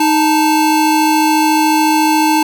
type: tone pair together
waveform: square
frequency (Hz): 311.1 / 879.3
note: D#4 / A5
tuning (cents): 0 / -1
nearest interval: octave + tritone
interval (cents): 1799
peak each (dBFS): -13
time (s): 0-2.43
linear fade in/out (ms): 5
effects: none